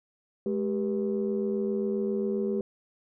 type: tone cluster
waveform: sine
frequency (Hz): 212 / 393.9 / 481.4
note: G#3 / G4 / B4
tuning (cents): +36 / +8 / -44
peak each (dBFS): -29 / -28 / -34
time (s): 0.46-2.61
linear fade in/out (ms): 2
effects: tanh soft clip ceiling -18 dBFS